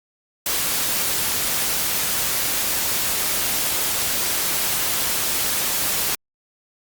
white noise, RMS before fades -22 dBFS, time 0.46-6.15 s, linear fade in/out 2 ms, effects Opus 48 kbps

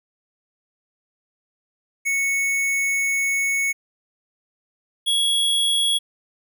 square tone pair in turn, 2211 / 3336 Hz, C#7 / G#7, -5 / +7 cents, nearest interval perfect fifth, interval 712 cents, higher second, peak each -20 / -18 dBFS, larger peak second, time 2.05-3.73 / 5.06-5.99 s, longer first, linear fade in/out 20 ms, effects 10-bit

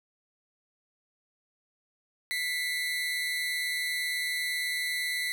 30% pulse tone pair together, 1988 / 2146 Hz, B6 / C7, +11 / +43 cents, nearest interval minor second, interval 132 cents, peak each -27 / -33 dBFS, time 2.31-5.32 s, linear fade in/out 0 ms, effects none

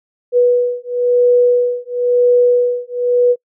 sine beating tone pair, 488.9 / 489.88 Hz, B4 / B4, -18 / -14 cents, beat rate 0.98 Hz, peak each -13 dBFS, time 0.32-3.36 s, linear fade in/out 50 ms, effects noise-tail reverb RT60 0.1 s tail -26 dB re dry

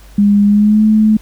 sine tone with pitch glide, 203.8 to 215.9 Hz, G#3 to A3, -32 to -33 cents, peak -6 dBFS, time 0.18-1.17 s, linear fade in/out 5 ms, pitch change +99 cents, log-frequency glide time 0.46-0.84 s, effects added 50 Hz sine -36 dBFS peak until 1.21 s + pink hiss -45 dBFS RMS until 1.21 s

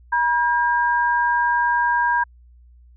sine tone pair together, 960 / 1610.4 Hz, B5 / G6, -49 / +46 cents, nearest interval major sixth, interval 895 cents, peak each -18 / -20 dBFS, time 0.12-2.24 s, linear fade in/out 10 ms, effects added 60 Hz sine -46 dBFS peak until 2.96 s

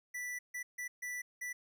square tone bursts at uneven times, 1972 Hz, B6, 3 cents flat, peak -39 dBFS, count 5, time 0.14-0.39 / 0.54-0.63 / 0.78-0.88 / 1.02-1.22 / 1.41-1.53 s, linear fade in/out 10 ms, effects none

